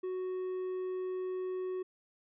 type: tone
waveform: triangle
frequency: 370 Hz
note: F#4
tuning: in tune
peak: -32 dBFS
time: 0.03-1.83 s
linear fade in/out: 10 ms
effects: resampled to 8000 Hz